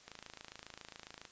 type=click train; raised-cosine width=0.2 ms; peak=-30 dBFS; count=33; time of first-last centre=0.08-1.252 s; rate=27.3 Hz; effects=white hiss -60 dBFS RMS until 1.31 s + resampled to 16000 Hz